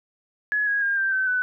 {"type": "tone with pitch steps", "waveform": "sine", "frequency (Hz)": [1692, 1651.4, 1611.9, 1573.2, 1535.5, 1498.7], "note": ["G#6", "G#6", "G6", "G6", "G6", "F#6"], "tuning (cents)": [32, -10, 48, 6, -36, 22], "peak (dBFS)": -20, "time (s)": [0.52, 1.42], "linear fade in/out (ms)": 0, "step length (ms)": 150, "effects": []}